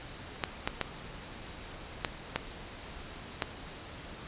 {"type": "clicks", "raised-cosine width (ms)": 0.3, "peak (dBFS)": -12, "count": 6, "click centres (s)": [0.438, 0.675, 0.813, 2.048, 2.36, 3.422], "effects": ["pink hiss -45 dBFS RMS until 4.27 s", "resampled to 8000 Hz"]}